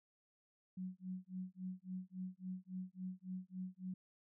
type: tone with tremolo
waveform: sine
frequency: 185 Hz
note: F#3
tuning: in tune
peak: -40 dBFS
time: 0.77-3.94 s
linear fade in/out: 5 ms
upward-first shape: sine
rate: 3.6 Hz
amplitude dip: 100%
effects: none